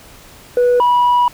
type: tone pair in turn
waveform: sine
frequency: 489.8 / 975.4 Hz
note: B4 / B5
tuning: -14 / -22 cents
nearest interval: octave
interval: 1192 cents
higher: second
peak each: -7 dBFS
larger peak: neither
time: 0.57-0.8 / 0.8-1.28 s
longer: second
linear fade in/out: 2 ms
effects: tanh soft clip ceiling -8 dBFS + pink hiss -41 dBFS RMS until 1.33 s